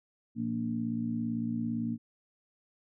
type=harmonic tone with a mistuned harmonic; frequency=57.8 Hz; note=A#1; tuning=14 cents flat; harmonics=2 / 3 / 4 / 5; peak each=-39 / -42 / -31 / -39 dBFS; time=0.35-1.98 s; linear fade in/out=50 ms; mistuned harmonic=2; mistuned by=+26 cents; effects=none